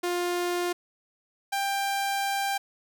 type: tone pair in turn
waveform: sawtooth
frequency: 352.6 / 791.6 Hz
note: F4 / G5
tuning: +17 / +17 cents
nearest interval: octave + major second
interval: 1400 cents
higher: second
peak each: -22 dBFS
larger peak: neither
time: 0.03-0.73 / 1.52-2.58 s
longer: second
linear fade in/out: 10 ms
effects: none